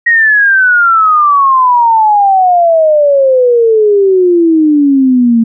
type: exponential sweep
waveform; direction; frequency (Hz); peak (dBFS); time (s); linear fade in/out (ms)
sine; down; 1899 to 224.9; -4; 0.06-5.44; 10
effects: none